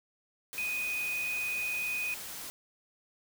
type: tone in noise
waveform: sine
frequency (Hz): 2489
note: D#7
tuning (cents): 0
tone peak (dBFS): -31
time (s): 0.58-2.14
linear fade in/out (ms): 0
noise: white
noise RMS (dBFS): -42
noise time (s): 0.53-2.5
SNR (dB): +8
effects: none